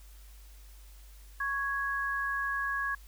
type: tone pair together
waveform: sine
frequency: 1108.7 / 1661.2 Hz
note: C#6 / G#6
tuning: 0 / 0 cents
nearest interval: perfect fifth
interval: 700 cents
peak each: -34 / -31 dBFS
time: 1.4-2.95 s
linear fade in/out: 5 ms
effects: added 50 Hz sine -49 dBFS peak until 3.07 s + white hiss -60 dBFS RMS until 3.07 s